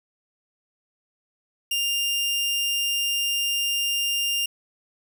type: tone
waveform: sawtooth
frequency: 2800 Hz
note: F7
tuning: 4 cents sharp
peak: -19 dBFS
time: 1.71-4.46 s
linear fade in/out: 5 ms
effects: none